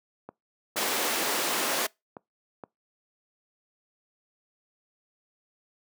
click train, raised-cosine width 1 ms, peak -25 dBFS, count 6, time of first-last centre 0.29-2.637 s, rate 2.13 Hz
pink high-pass noise, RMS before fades -28 dBFS, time 0.76-1.87 s, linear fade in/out 10 ms, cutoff 340 Hz, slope 12 dB/octave
effects noise-tail reverb RT60 0.2 s tail -24 dB re dry + high-pass 200 Hz 12 dB/octave

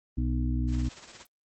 harmonic tone, 61.74 Hz, B1, in tune, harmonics 1 / 2 / 4 / 5, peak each -27 / -32 / -33 / -37 dBFS, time 0.17-0.89 s, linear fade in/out 10 ms
white noise with tremolo, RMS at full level -41 dBFS, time 0.67-1.27 s, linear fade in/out 50 ms, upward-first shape sine, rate 17 Hz, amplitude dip 55%
effects Opus 24 kbps

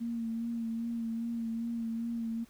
sine tone with vibrato, 230.2 Hz, A#3, 22 cents flat, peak -32 dBFS, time 0-2.45 s, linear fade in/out 20 ms, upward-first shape sine, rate 2.5 Hz, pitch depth 29 cents each way, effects added 50 Hz sine -67 dBFS peak until 2.49 s + pink hiss -62 dBFS RMS until 2.49 s

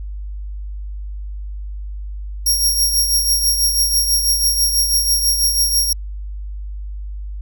20% pulse tone with tremolo, 5588 Hz, F8, in tune, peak -6 dBFS, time 2.46-5.93 s, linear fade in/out 5 ms, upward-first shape triangle, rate 6.1 Hz, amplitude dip 60%, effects added 50 Hz sine -25 dBFS peak until 7.41 s

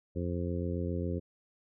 harmonic tone, 87.31 Hz, F2, in tune, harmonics 1 / 2 / 3 / 4 / 5 / 6, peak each -34 / -37 / -39 / -40 / -41 / -42 dBFS, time 0.15-1.2 s, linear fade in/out 20 ms, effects none

